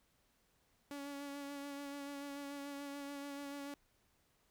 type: tone with vibrato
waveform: sawtooth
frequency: 282.7 Hz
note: C#4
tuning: 34 cents sharp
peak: -40 dBFS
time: 0.91-3.74 s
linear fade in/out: 0 ms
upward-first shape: sine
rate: 6.9 Hz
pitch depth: 22 cents each way
effects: pink hiss -75 dBFS RMS until 4.5 s